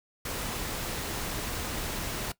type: noise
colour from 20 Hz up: pink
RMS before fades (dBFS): -34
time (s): 0.25-2.32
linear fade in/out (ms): 5
effects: noise-tail reverb RT60 0.1 s tail -19 dB re dry